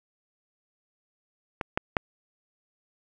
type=clicks; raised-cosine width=0.5 ms; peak=-14 / -9 / -7 dBFS; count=3; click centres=1.612 / 1.775 / 1.968 s; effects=none